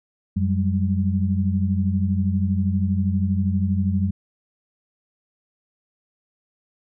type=tone cluster; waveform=sine; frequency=91.9 / 186.8 / 199.3 Hz; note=F#2 / F#3 / G3; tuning=-11 / +17 / +29 cents; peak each=-21 / -25 / -23 dBFS; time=0.36-4.11 s; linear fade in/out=10 ms; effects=none